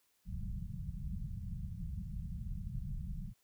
pink low-pass noise, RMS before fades -41 dBFS, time 0.25-3.34 s, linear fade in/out 50 ms, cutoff 200 Hz, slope 96 dB/octave, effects white hiss -75 dBFS RMS until 3.43 s

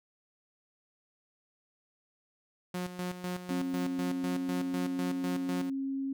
sawtooth tone with tremolo, 180.1 Hz, F#3, 46 cents flat, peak -29 dBFS, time 2.74-5.7 s, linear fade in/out 5 ms, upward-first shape square, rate 4 Hz, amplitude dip 65%
sine tone with pitch glide, 268 to 271 Hz, C4 to C#4, +42 to -39 cents, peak -31 dBFS, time 3.5-6.13 s, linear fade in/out 5 ms, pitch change +19 cents, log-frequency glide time 4.08-5.95 s
effects none

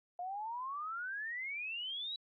sine exponential sweep, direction up, 698.5 to 3951 Hz, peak -38 dBFS, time 0.19-2.16 s, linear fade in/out 2 ms, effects AAC 32 kbps

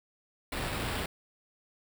pink noise with sample-and-hold, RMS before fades -34 dBFS, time 0.52-1.06 s, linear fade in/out 5 ms, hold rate 6300 Hz, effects none

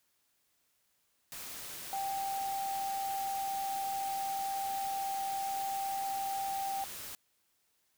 sine tone in noise, 784 Hz, G5, in tune, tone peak -33 dBFS, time 1.93-6.84 s, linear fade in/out 0 ms, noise white, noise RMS -44 dBFS, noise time 1.32-7.15 s, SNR +8 dB, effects white hiss -75 dBFS RMS until 7.97 s

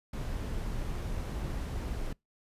brown noise, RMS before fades -35 dBFS, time 0.13-2.13 s, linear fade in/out 5 ms, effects noise-tail reverb RT60 0.2 s tail -26 dB re dry + resampled to 32000 Hz

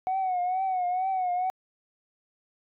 sine tone with vibrato, 740 Hz, F#5, in tune, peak -23 dBFS, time 0.07-1.5 s, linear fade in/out 0 ms, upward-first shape triangle, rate 2.2 Hz, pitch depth 79 cents each way, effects tanh soft clip ceiling -22 dBFS

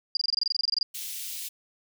sine tone bursts, 4824 Hz, D8, 46 cents sharp, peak -22 dBFS, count 16, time 0.15-0.83 s, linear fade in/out 2 ms, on 20 ms, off 24 ms
white high-pass noise, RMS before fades -36 dBFS, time 0.94-1.49 s, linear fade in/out 10 ms, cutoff 2600 Hz, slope 24 dB/octave
effects none

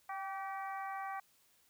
harmonic tone with a mistuned harmonic, 384.4 Hz, G4, 34 cents flat, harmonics 2 / 3 / 4 / 5 / 6, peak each -41 / -44 / -50 / -50 / -55 dBFS, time 0.09-1.2 s, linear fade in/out 5 ms, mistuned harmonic 2, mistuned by +28 cents, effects white hiss -70 dBFS RMS until 1.69 s

